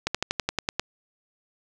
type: slowing click train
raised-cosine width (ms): 0.2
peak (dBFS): -7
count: 9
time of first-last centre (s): 0.07-0.796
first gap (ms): 76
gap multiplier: 1.05
effects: none